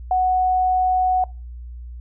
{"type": "tone", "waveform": "sine", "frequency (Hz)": 740, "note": "F#5", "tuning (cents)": 0, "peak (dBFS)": -15, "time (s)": [0.11, 1.24], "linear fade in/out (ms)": 2, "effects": ["noise-tail reverb RT60 0.3 s tail -24 dB re dry", "added 60 Hz sine -32 dBFS peak until 2 s"]}